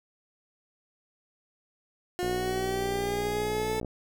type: linear sweep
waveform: 30% pulse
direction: up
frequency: 357.9 to 440 Hz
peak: -26 dBFS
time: 2.19-3.8 s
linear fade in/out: 0 ms
type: click train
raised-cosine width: 2 ms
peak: -22 dBFS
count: 99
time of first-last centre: 2.23-3.847 s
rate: 60.6 Hz
effects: none